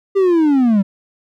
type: linear sweep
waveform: triangle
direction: down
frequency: 400 to 188 Hz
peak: -8 dBFS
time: 0.15-0.83 s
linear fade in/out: 20 ms
effects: none